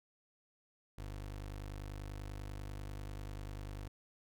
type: tone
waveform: 25% pulse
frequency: 50.2 Hz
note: G1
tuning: 42 cents sharp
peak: -39 dBFS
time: 0.98-3.88 s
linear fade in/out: 5 ms
effects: none